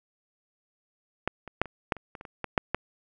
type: clicks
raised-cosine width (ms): 0.5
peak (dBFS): -11 / -25 / -7 / -26 / -9 / -27 / -26 / -27 / -27 / -16 / -6 / -10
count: 12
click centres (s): 1.276 / 1.477 / 1.616 / 1.657 / 1.922 / 1.967 / 2.152 / 2.211 / 2.252 / 2.443 / 2.578 / 2.746
effects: none